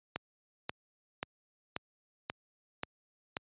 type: click train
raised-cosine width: 0.3 ms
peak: -18 dBFS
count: 7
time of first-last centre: 0.16-3.369 s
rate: 1.87 Hz
effects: high-pass 80 Hz 12 dB/octave + resampled to 8000 Hz